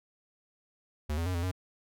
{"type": "tone with pitch steps", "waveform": "square", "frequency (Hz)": [75.4, 83.7, 91.4, 85.5, 91.9], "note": ["D2", "E2", "F#2", "F2", "F#2"], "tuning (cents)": [46, 27, -21, -36, -11], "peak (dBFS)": -30, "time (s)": [1.09, 1.515], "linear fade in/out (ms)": 10, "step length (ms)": 85, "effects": []}